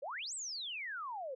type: exponential two-way sweep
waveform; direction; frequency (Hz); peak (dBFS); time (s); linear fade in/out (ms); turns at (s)
sine; up then down; 493.9 to 8372 to 493.9; -39; 0.02-1.35; 10; 0.34
effects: none